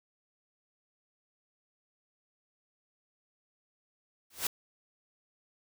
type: noise with exponential growth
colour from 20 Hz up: white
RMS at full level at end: -26 dBFS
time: 4.3-4.47 s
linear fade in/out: 5 ms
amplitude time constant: 36 ms
effects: none